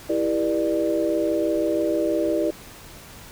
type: chord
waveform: sine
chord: E half-diminished seventh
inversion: none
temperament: just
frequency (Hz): 329.6 / 395.6 / 474.7 / 593.3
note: E4 / G4 / Bb4 / D5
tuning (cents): 0 / +16 / +31 / +18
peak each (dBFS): -23 / -28 / -28 / -24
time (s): 0.09-2.51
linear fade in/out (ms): 10
effects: pink hiss -43 dBFS RMS until 3.31 s